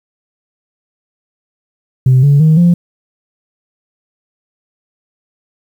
sine tone with pitch steps, 129.2 / 142.53 / 157.24 / 173.46 Hz, C3 / C#3 / D#3 / F3, -21 / +49 / +19 / -11 cents, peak -3 dBFS, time 2.06-2.74 s, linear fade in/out 5 ms, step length 170 ms, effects tanh soft clip ceiling -2 dBFS + 7-bit

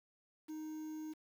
triangle tone with quantisation, 311.1 Hz, D#4, in tune, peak -40 dBFS, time 0.48-1.14 s, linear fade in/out 20 ms, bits 10, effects none

